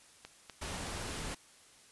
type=click train; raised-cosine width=0.2 ms; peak=-28 dBFS; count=4; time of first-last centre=0.25-0.993 s; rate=4.04 Hz
type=noise; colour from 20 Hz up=pink; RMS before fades=-40 dBFS; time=0.61-1.35 s; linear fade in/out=10 ms
effects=white hiss -60 dBFS RMS until 1.91 s + resampled to 24000 Hz